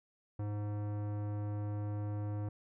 sine tone with tanh clipping, 103.83 Hz, G#2, in tune, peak -37 dBFS, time 0.39-2.49 s, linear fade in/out 5 ms, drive 18 dB, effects none

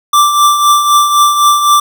square tone with tremolo, 1174.7 Hz, D6, in tune, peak -4 dBFS, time 0.13-1.8 s, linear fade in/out 5 ms, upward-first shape triangle, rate 3.9 Hz, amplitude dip 60%, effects none

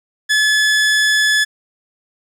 sawtooth tone, 1718 Hz, A6, 42 cents flat, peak -8 dBFS, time 0.29-1.45 s, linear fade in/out 20 ms, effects low-pass 9000 Hz 12 dB/octave + 8-bit

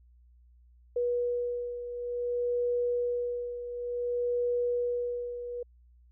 sine beating tone pair, 484.8 / 485.36 Hz, B4 / B4, -32 / -30 cents, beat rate 0.56 Hz, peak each -29 / -35 dBFS, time 0.96-5.63 s, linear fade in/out 5 ms, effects added 60 Hz sine -56 dBFS peak until 6.11 s

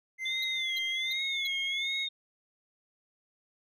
triangle tone with pitch glide, 2075 to 2166 Hz, C7 to C#7, -15 to -41 cents, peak -31 dBFS, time 0.18-2.08 s, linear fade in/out 50 ms, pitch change +74 cents, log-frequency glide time 1.1-1.23 s
sine tone with vibrato, 3476 Hz, A7, 22 cents flat, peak -32 dBFS, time 0.25-2.09 s, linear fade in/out 10 ms, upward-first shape sine, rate 1.3 Hz, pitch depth 140 cents each way
square tone bursts, 4028 Hz, B7, 33 cents sharp, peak -36 dBFS, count 4, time 0.42-1.472 s, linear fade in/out 5 ms, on 23 ms, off 320 ms
effects none

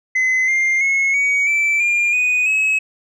sine tone with pitch steps, 2039 / 2107 / 2178 / 2251 / 2326 / 2404 / 2484 / 2567 Hz, C7 / C7 / C#7 / C#7 / D7 / D7 / D#7 / E7, -45 / +12 / -31 / +26 / -17 / +40 / -3 / -47 cents, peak -11 dBFS, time 0.15-2.79 s, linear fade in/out 10 ms, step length 330 ms, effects tanh soft clip ceiling -13 dBFS

